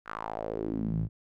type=tone with band-pass filter sweep; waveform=sawtooth; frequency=54.5 Hz; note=A1; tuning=16 cents flat; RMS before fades=-33 dBFS; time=0.05-1.09 s; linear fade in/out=50 ms; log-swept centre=1500 to 120 Hz; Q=3.9; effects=none